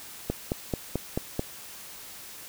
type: click train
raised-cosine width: 2 ms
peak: -13 dBFS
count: 6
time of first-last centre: 0.3-1.394 s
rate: 4.57 Hz
effects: white hiss -44 dBFS RMS until 2.48 s